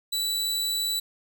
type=tone; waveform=sawtooth; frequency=3951 Hz; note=B7; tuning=in tune; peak=-22 dBFS; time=0.12-1 s; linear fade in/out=10 ms; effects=none